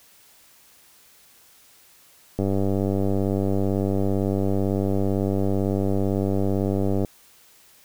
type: click train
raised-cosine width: 2 ms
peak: -11 dBFS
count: 457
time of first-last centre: 2.39-7.048 s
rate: 97.9 Hz
effects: white hiss -54 dBFS RMS until 7.84 s